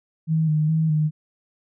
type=tone with vibrato; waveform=sine; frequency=156.4 Hz; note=D#3; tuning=9 cents sharp; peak=-17 dBFS; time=0.27-1.11 s; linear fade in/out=50 ms; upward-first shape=square; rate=2.4 Hz; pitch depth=33 cents each way; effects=none